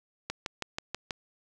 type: click train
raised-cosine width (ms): 0.2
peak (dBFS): -15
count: 6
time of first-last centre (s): 0.3-1.108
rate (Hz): 6.19
effects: none